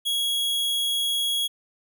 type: tone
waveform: 45% pulse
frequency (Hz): 3322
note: G#7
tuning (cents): 0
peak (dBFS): -22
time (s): 0.05-1.48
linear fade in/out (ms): 20
effects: none